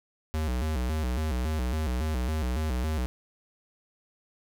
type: tone with vibrato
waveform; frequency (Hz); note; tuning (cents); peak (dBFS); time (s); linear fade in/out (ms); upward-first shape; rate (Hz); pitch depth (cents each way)
square; 69.7; C#2; +10; -27; 0.34-3.06; 0; square; 3.6; 200
effects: none